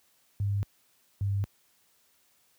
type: tone pair in turn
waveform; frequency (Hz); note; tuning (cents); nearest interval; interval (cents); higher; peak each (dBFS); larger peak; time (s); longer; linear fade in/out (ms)
sine; 100.6 / 99.39; G2 / G2; +45 / +24; unison; 21; first; -25; neither; 0.4-0.63 / 1.21-1.44; neither; 0
effects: white hiss -67 dBFS RMS until 2.58 s + high-pass 60 Hz 12 dB/octave